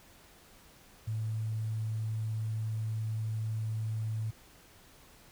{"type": "tone with quantisation", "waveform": "sine", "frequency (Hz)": 110, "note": "A2", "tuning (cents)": 0, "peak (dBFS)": -31, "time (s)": [1.07, 4.31], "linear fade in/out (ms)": 10, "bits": 10, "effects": ["pink hiss -58 dBFS RMS until 5.31 s"]}